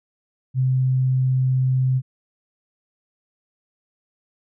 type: tone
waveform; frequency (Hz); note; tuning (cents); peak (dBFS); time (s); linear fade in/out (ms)
sine; 129.7; C3; -15; -16; 0.54-2.02; 50
effects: none